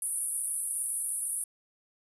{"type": "band-pass noise", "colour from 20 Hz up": "pink", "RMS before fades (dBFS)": -33, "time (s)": [0.02, 1.44], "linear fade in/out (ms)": 2, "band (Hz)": [9200, 11000], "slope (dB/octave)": 96, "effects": []}